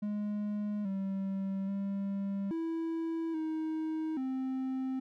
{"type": "tone with pitch steps", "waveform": "triangle", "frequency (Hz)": [208, 193.8, 197.6, 328.2, 315.9, 261.9], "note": ["G#3", "G3", "G3", "E4", "D#4", "C4"], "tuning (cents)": [3, -20, 14, -8, 26, 2], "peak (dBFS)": -30, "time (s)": [0.02, 5], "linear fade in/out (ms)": 10, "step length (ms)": 830, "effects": []}